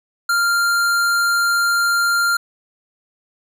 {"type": "tone with hard clipping", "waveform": "sine", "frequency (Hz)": 1393, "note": "F6", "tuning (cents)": -5, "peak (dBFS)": -16, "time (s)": [0.29, 2.37], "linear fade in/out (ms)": 5, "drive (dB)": 18, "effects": []}